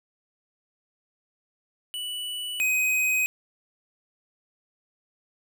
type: tone pair in turn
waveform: square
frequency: 2960 / 2514 Hz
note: F#7 / D#7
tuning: 0 / +17 cents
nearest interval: minor third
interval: 283 cents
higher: first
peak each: -31 / -22 dBFS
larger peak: second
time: 1.94-2.6 / 2.6-3.26 s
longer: neither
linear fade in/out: 0 ms
effects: none